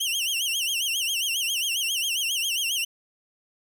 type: tone with vibrato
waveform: sawtooth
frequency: 2960 Hz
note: F#7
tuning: in tune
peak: -21 dBFS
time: 0-2.85 s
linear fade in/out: 10 ms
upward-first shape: sine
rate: 7.4 Hz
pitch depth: 170 cents each way
effects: none